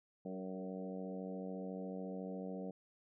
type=harmonic tone with a mistuned harmonic; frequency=94 Hz; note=F#2; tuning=28 cents sharp; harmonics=2 / 3 / 4 / 5 / 6 / 7 / 8; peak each=-44 / -49 / -54 / -48 / -51 / -54 / -57 dBFS; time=0.25-2.71 s; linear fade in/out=5 ms; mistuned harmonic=5; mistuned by=-15 cents; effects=none